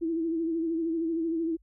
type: tone with vibrato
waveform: sine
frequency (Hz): 328.7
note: E4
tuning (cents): -5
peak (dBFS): -26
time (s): 0.01-1.57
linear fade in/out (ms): 20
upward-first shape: sine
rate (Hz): 13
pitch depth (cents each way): 51
effects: added 50 Hz sine -59 dBFS peak until 1.62 s